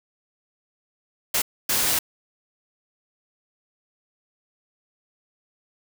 white noise bursts at uneven times, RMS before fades -22 dBFS, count 2, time 1.34-1.42 / 1.69-1.99 s, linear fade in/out 5 ms, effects none

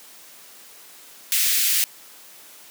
white high-pass noise, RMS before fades -20 dBFS, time 1.32-1.84 s, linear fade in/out 0 ms, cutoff 1900 Hz, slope 24 dB/octave, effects white hiss -46 dBFS RMS until 2.7 s + high-pass 200 Hz 12 dB/octave

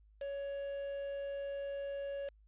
triangle tone with quantisation, 559 Hz, C#5, 14 cents sharp, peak -36 dBFS, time 0.21-2.29 s, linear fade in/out 5 ms, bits 8, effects added 52 Hz sine -61 dBFS peak until 2.47 s + resampled to 8000 Hz

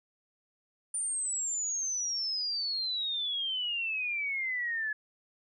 sine exponential sweep, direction down, 9250 to 1700 Hz, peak -30 dBFS, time 0.94-4.93 s, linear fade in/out 5 ms, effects none

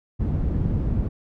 white low-pass noise, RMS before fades -23 dBFS, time 0.19-1.09 s, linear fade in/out 20 ms, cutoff 130 Hz, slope 12 dB/octave, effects none

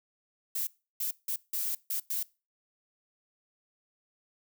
violet noise bursts at uneven times, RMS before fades -32 dBFS, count 6, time 0.55-0.67 / 1-1.11 / 1.28-1.36 / 1.53-1.75 / 1.9-2 / 2.1-2.23 s, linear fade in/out 5 ms, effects noise-tail reverb RT60 0.3 s tail -22 dB re dry

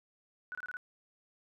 sine tone bursts, 1480 Hz, F#6, in tune, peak -38 dBFS, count 5, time 0.52-0.769 s, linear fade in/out 0 ms, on 29 ms, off 26 ms, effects none

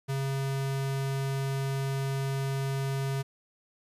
square tone, 136.1 Hz, C#3, 31 cents flat, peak -29 dBFS, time 0.08-3.23 s, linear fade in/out 20 ms, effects resampled to 32000 Hz + 11-bit

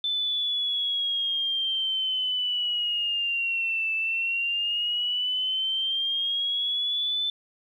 sine linear two-way sweep, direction down then up, 3530 to 2637 to 3530 Hz, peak -24 dBFS, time 0.04-7.3 s, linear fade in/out 2 ms, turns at 3.94 s, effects 10-bit

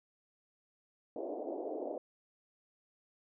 white band-pass noise, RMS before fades -40 dBFS, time 1.16-1.98 s, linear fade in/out 2 ms, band 280 to 690 Hz, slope 48 dB/octave, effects none

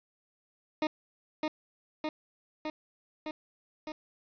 20% pulse tone with echo, 308.2 Hz, D#4, 16 cents flat, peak -22 dBFS, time 0.82-0.87 s, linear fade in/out 2 ms, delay 610 ms, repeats 5, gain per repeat -2 dB, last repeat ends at 3.92 s, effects resampled to 11025 Hz + 9-bit

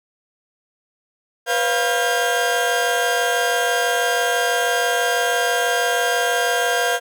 35% pulse tone cluster, 488.9 / 535 / 698 / 1602 Hz, B4 / C5 / F5 / G6, -18 / +38 / -1 / +37 cents, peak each -21 / -28 / -20 / -20 dBFS, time 1.46-7 s, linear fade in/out 50 ms, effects none

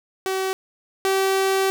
sawtooth tone pair in turn, 380.5 / 385.4 Hz, F#4 / G4, +48 / -29 cents, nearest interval unison, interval 23 cents, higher second, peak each -18 / -14 dBFS, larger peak second, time 0.26-0.53 / 1.05-1.7 s, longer second, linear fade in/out 0 ms, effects none

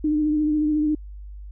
sine tone with vibrato, 303.1 Hz, D#4, 45 cents flat, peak -18 dBFS, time 0.04-0.95 s, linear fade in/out 5 ms, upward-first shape triangle, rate 14 Hz, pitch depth 36 cents each way, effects added 50 Hz sine -35 dBFS peak until 1.51 s

